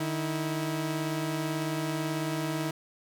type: tone pair together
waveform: sawtooth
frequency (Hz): 152.7 / 323.6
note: D#3 / E4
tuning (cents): -32 / -32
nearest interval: octave + minor second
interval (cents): 1300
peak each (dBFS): -28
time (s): 0-2.71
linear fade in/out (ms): 5
effects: none